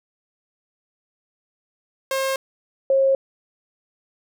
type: tone pair in turn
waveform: sawtooth / sine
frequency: 535 / 539.3 Hz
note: C5 / C#5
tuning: +38 / -48 cents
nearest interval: unison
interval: 14 cents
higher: second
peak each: -17 / -14 dBFS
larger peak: second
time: 2.11-2.36 / 2.9-3.15 s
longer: neither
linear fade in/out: 2 ms
effects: none